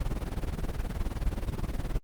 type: noise with tremolo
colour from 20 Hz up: brown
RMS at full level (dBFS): -28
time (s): 0-1.99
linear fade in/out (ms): 5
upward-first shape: sine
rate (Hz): 19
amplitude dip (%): 80
effects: Opus 24 kbps